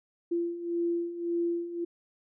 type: beating tone pair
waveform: sine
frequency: 340.9 / 342.7 Hz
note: F4 / F4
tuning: -42 / -33 cents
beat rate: 1.8 Hz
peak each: -34 / -29 dBFS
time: 0.31-1.85 s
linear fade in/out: 10 ms
effects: none